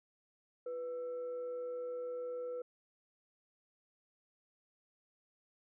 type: tone with frequency modulation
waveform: sine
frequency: 493.9 Hz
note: B4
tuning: in tune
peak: -38 dBFS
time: 0.66-2.62 s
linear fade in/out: 5 ms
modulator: 839 Hz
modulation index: 0.23
effects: none